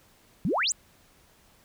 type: exponential sweep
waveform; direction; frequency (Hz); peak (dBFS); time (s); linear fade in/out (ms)
sine; up; 147.7 to 8372; -23; 0.45-0.72; 0
effects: pink hiss -60 dBFS RMS until 1.64 s